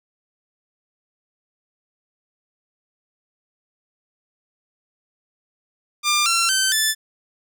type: tone with pitch steps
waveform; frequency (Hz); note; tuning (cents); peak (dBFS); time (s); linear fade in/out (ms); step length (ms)
10% pulse; 1196 / 1358.1 / 1542.1 / 1751; D6 / F6 / G6 / A6; +31 / -49 / -29 / -9; -8; 6.03-6.95; 50; 230
effects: none